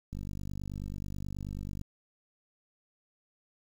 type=click train; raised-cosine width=5 ms; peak=-27 dBFS; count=84; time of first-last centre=0.13-1.814 s; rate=49.3 Hz; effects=9-bit